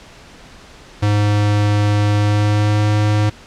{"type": "tone with pitch glide", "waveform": "square", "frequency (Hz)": [103.83, 105.22], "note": ["G#2", "G#2"], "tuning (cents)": [0, 23], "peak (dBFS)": -13, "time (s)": [1.02, 3.3], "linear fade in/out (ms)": 10, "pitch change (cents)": 23, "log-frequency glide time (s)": [2.18, 2.87], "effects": ["pink hiss -41 dBFS RMS until 3.46 s", "low-pass 6000 Hz 12 dB/octave"]}